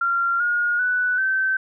sine tone with pitch steps, 1381 / 1433 / 1487 / 1543 Hz, F6 / F6 / F#6 / G6, -20 / +44 / +8 / -28 cents, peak -18 dBFS, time 0.01-1.57 s, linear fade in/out 5 ms, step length 390 ms, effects none

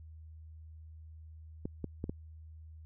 clicks, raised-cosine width 3 ms, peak -23 dBFS, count 4, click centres 1.655 / 1.843 / 2.041 / 2.095 s, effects added 79 Hz sine -48 dBFS peak until 2.85 s

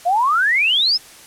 sine exponential sweep, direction up, 668 to 5360 Hz, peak -13 dBFS, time 0.05-0.98 s, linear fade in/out 20 ms, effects white hiss -42 dBFS RMS until 1.26 s + low-pass 11000 Hz 12 dB/octave

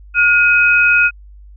sine tone pair together, 1430 / 2523 Hz, F6 / D#7, +41 / +23 cents, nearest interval minor seventh, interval 982 cents, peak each -11 dBFS, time 0.14-1.11 s, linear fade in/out 50 ms, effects added 50 Hz sine -36 dBFS peak until 1.56 s

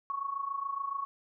sine tone with amplitude modulation, 1108.7 Hz, C#6, in tune, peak -29 dBFS, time 0.1-1.05 s, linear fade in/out 0 ms, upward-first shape sine, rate 27.1 Hz, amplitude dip 75%, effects none

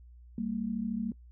sine tone pair together, 196 / 229.5 Hz, G3 / A#3, 0 / -27 cents, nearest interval minor third, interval 273 cents, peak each -35 / -32 dBFS, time 0.38-1.12 s, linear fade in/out 2 ms, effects noise-tail reverb RT60 0.1 s tail -24 dB re dry + added 60 Hz sine -50 dBFS peak until 1.31 s

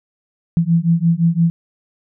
sine beating tone pair, 164.81 / 170.61 Hz, E3 / F3, 0 / -40 cents, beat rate 5.8 Hz, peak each -15 / -15 dBFS, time 0.57-1.5 s, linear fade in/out 0 ms, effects none

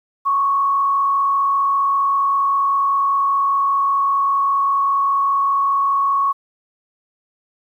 sine tone with frequency modulation, 1108.7 Hz, C#6, in tune, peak -14 dBFS, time 0.25-6.33 s, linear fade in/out 20 ms, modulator 45.1 Hz, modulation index 0.48, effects 9-bit

